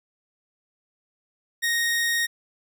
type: tone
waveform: sawtooth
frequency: 1864.7 Hz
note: A#6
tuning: in tune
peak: -18 dBFS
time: 1.62-2.27 s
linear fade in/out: 20 ms
effects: none